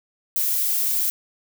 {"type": "noise", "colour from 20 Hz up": "violet", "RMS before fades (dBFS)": -22, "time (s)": [0.36, 1.1], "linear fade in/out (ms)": 0, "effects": []}